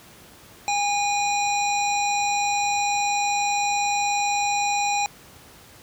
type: harmonic tone with a mistuned harmonic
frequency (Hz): 818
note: G#5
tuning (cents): -26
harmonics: 1 / 3 / 5 / 7 / 9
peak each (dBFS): -22 / -27 / -32 / -33 / -32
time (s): 0.68-5.06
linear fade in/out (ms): 0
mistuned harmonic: 5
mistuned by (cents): -29
effects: pink hiss -48 dBFS RMS until 5.82 s + high-pass 60 Hz 12 dB/octave